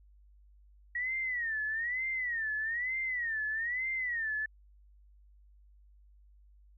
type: tone with vibrato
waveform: sine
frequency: 1897 Hz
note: A#6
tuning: 30 cents sharp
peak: -31 dBFS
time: 0.95-4.46 s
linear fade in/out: 5 ms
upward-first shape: sine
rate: 1.1 Hz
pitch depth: 170 cents each way
effects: added 50 Hz sine -57 dBFS peak until 6.77 s